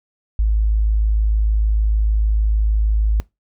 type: tone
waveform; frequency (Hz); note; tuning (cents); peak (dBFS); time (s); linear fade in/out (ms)
sine; 53.3; G#1; +46; -13; 0.39-3.2; 0
effects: noise-tail reverb RT60 0.2 s tail -22 dB re dry